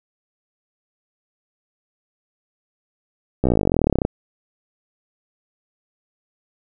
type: slowing click train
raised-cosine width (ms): 2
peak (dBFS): -4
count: 28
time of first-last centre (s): 3.44-4.051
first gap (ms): 15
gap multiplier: 1.03
effects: none